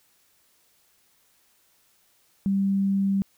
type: tone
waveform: sine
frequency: 196 Hz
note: G3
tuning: in tune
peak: -20 dBFS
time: 2.46-3.22 s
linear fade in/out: 0 ms
effects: white hiss -64 dBFS RMS until 3.37 s